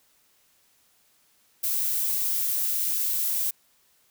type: noise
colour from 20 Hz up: violet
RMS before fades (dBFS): -26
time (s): 1.63-3.51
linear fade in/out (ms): 10
effects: white hiss -64 dBFS RMS until 4.1 s